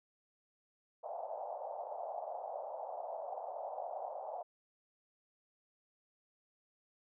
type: band-pass noise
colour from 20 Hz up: white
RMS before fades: -43 dBFS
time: 1.03-4.43 s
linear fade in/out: 10 ms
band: 580 to 800 Hz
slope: 48 dB/octave
effects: none